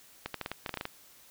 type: clicks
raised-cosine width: 0.3 ms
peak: -18 dBFS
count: 11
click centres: 0.26 / 0.343 / 0.413 / 0.461 / 0.516 / 0.662 / 0.693 / 0.741 / 0.773 / 0.811 / 0.854 s
effects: white hiss -57 dBFS RMS until 1.3 s